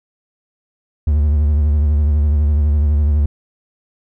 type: tone with vibrato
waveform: triangle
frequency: 74 Hz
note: D2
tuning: 14 cents sharp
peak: -9 dBFS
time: 1.07-3.26 s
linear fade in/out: 5 ms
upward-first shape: sine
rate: 12 Hz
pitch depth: 67 cents each way
effects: none